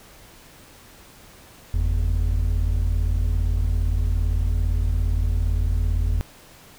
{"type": "tone pair together", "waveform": "triangle", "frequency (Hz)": [46.01, 83.6], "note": ["F#1", "E2"], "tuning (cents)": [-9, 25], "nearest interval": "minor seventh", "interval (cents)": 1034, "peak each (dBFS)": [-18, -20], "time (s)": [1.74, 6.21], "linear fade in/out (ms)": 0, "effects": ["tanh soft clip ceiling -9 dBFS", "pink hiss -48 dBFS RMS until 6.78 s"]}